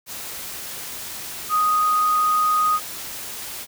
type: tone in noise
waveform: sine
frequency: 1244.5 Hz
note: D#6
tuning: in tune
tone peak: -16 dBFS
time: 1.49-2.8 s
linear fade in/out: 50 ms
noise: white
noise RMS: -33 dBFS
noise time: 0.06-3.67 s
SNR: +14 dB
effects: none